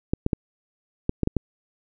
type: clicks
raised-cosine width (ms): 3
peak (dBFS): -8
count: 7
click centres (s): 0.135 / 0.264 / 0.332 / 1.094 / 1.233 / 1.274 / 1.367
effects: none